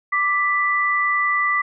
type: tone pair together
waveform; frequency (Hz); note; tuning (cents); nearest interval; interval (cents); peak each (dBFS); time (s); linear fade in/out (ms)
sine; 1174.7 / 1980.6; D6 / B6; 0 / +4; major sixth; 904; -20 / -19; 0.12-1.62; 10
effects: none